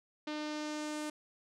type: tone with low-pass filter sweep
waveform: sawtooth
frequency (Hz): 302.4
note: D#4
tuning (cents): -49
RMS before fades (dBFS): -39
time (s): 0.27-1.1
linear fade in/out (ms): 5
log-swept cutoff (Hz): 4100 to 9400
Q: 1.6
effects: none